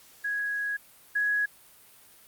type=tone pair in turn; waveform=sine; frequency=1661.2 / 1670.8 Hz; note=G#6 / G#6; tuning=0 / +10 cents; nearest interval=unison; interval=10 cents; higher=second; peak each=-27 / -23 dBFS; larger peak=second; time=0.24-0.77 / 1.15-1.46 s; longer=first; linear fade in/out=10 ms; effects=white hiss -55 dBFS RMS until 2.27 s + Opus 48 kbps